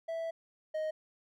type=tone pair in turn; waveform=triangle; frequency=658 / 623.7 Hz; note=E5 / D#5; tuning=-3 / +4 cents; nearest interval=minor second; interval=93 cents; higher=first; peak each=-32 / -30 dBFS; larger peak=second; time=0.08-0.31 / 0.74-0.91 s; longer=first; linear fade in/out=10 ms; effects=none